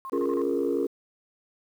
sine tone bursts, 1068 Hz, C6, 35 cents sharp, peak -34 dBFS, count 5, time 0.05-0.417 s, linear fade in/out 0 ms, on 47 ms, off 33 ms
sine chord, Bb minor seventh, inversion first, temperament equal, 277.2 / 349.2 / 415.3 / 466.2 Hz, Db4 / F4 / Ab4 / Bb4, 0 / 0 / 0 / 0 cents, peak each -28 dBFS, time 0.12-0.87 s, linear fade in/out 10 ms
effects tanh soft clip ceiling -17 dBFS + 9-bit

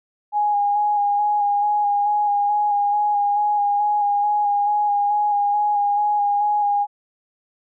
sine tone with vibrato, 824 Hz, G#5, 14 cents flat, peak -16 dBFS, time 0.32-6.87 s, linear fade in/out 50 ms, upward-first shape square, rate 2.3 Hz, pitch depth 17 cents each way, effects none

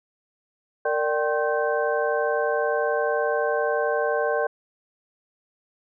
sine tone cluster, 460.5 / 592 / 774 / 1064 / 1547 Hz, A#4 / D5 / G5 / C6 / G6, -21 / +14 / -22 / +29 / -23 cents, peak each -25 / -25 / -29 / -32 / -29 dBFS, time 0.85-4.47 s, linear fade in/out 5 ms, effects none

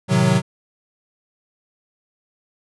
square chord, A diminished seventh, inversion none, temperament equal, 110 / 130.81 / 155.56 / 185 Hz, A2 / C3 / Eb3 / Gb3, 0 / 0 / 0 / 0 cents, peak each -24 / -19 / -22 / -18 dBFS, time 0.08-0.42 s, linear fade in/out 50 ms, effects resampled to 24000 Hz

